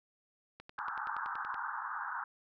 click train, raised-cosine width 0.3 ms, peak -32 dBFS, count 11, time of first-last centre 0.6-1.543 s, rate 10.6 Hz
white band-pass noise, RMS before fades -39 dBFS, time 0.78-2.24 s, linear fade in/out 5 ms, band 820 to 1600 Hz, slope 96 dB/octave
effects none

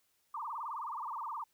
sine tone with vibrato, 1046.5 Hz, C6, in tune, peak -37 dBFS, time 0.34-1.44 s, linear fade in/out 5 ms, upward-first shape sine, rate 19 Hz, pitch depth 270 cents each way, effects white hiss -75 dBFS RMS until 1.53 s

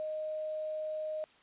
sine tone with quantisation, 620 Hz, D#5, 6 cents flat, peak -34 dBFS, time 0-1.24 s, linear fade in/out 0 ms, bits 9, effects white hiss -62 dBFS RMS until 1.42 s + resampled to 8000 Hz

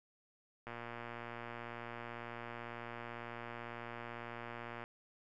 click train, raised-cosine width 0.5 ms, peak -30 dBFS, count 493, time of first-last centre 0.67-4.839 s, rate 118 Hz, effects none

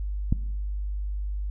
click, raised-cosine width 5 ms, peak -10 dBFS, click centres 0.325 s, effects noise-tail reverb RT60 1.0 s tail -19 dB re dry + added 50 Hz sine -27 dBFS peak until 1.5 s

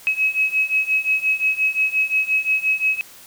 sine beating tone pair, 2557 / 2562.7 Hz, D#7 / E7, +47 / -49 cents, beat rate 5.7 Hz, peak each -21 / -19 dBFS, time 0.07-3.01 s, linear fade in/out 0 ms, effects white hiss -44 dBFS RMS until 3.26 s

